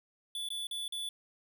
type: tone with dropouts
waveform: square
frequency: 3462 Hz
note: A7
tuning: 29 cents flat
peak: -36 dBFS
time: 0.35-1.09 s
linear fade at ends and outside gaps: 2 ms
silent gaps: 0.488-0.503 / 0.67-0.711 / 0.88-0.923 s
effects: none